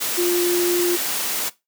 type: tone in noise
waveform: sine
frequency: 351.3 Hz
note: F4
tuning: 10 cents sharp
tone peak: -17 dBFS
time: 0.17-0.97 s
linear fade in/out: 20 ms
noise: white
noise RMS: -24 dBFS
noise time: 0-1.5 s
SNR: +4 dB
effects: noise-tail reverb RT60 0.2 s tail -18 dB re dry + high-pass 200 Hz 12 dB/octave